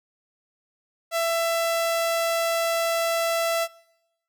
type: tone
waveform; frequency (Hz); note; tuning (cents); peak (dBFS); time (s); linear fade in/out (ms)
sawtooth; 667; E5; +20; -18; 1.11-3.68; 50
effects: noise-tail reverb RT60 1.0 s tail -24 dB re dry